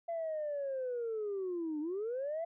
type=linear two-way sweep; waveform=sine; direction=down then up; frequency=682 to 293.7 to 682 Hz; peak=-33 dBFS; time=0.08-2.45 s; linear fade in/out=10 ms; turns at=1.8 s; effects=tanh soft clip ceiling -31 dBFS